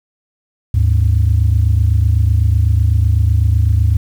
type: tone pair together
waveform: sine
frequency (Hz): 75.87 / 103.83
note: D#2 / G#2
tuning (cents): -43 / 0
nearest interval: perfect fourth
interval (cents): 543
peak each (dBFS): -11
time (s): 0.74-3.97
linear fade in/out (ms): 5
effects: tanh soft clip ceiling -4 dBFS + 7-bit